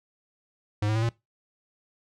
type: tone with pitch steps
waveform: square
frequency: 104.5 / 108.31 / 112.26 / 116.35 Hz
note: G#2 / A2 / A2 / A#2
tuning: +11 / -27 / +35 / -3 cents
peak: -24 dBFS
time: 0.82-1.092 s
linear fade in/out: 5 ms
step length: 68 ms
effects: noise-tail reverb RT60 0.2 s tail -21 dB re dry + low-pass 6000 Hz 12 dB/octave